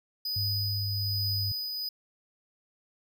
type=tone with tremolo; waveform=square; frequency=4978 Hz; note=D#8; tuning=in tune; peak=-29 dBFS; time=0.25-1.89 s; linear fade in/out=5 ms; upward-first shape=triangle; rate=1.2 Hz; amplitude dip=40%
type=tone with pitch glide; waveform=sine; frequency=100.4 to 98.96 Hz; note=G2 to G2; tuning=+42 to +17 cents; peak=-30 dBFS; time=0.36-1.52 s; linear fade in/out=5 ms; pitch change=-25 cents; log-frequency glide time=0.76-1.34 s
effects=none